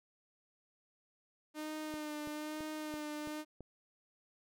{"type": "tone with vibrato", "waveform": "sawtooth", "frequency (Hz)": 304.3, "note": "D#4", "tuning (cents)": -38, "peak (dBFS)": -36, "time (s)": [1.54, 3.45], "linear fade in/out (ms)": 50, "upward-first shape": "sine", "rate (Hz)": 1.1, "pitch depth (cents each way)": 27}
{"type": "click train", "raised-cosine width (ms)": 2, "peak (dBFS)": -35, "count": 6, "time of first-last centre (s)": [1.94, 3.607], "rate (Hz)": 3}
{"effects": []}